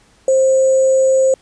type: tone with sample-and-hold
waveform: sine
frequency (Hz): 528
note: C5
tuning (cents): +16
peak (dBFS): -9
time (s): 0.28-1.34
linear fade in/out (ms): 2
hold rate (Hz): 7350
effects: pink hiss -52 dBFS RMS until 1.41 s + resampled to 22050 Hz